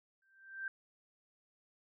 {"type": "tone with exponential growth", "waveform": "sine", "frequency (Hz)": 1568, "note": "G6", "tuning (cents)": 0, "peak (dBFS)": -35, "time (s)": [0.22, 0.68], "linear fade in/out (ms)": 2, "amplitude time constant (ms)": 100, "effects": []}